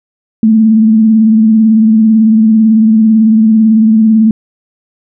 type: tone with vibrato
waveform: sine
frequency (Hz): 220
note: A3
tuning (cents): 0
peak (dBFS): -3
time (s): 0.43-4.31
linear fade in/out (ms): 2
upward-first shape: triangle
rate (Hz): 18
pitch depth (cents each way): 55
effects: none